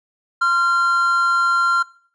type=tone pair together; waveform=triangle; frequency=1046 / 1380.1 Hz; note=C6 / F6; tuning=-1 / -21 cents; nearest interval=perfect fourth; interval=480 cents; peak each=-23 / -12 dBFS; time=0.41-1.83 s; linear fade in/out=10 ms; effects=noise-tail reverb RT60 0.5 s tail -21 dB re dry + resampled to 22050 Hz